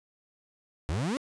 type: exponential sweep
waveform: 35% pulse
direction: up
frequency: 69.5 to 293.7 Hz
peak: -26 dBFS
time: 0.89-1.17 s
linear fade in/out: 0 ms
effects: resampled to 22050 Hz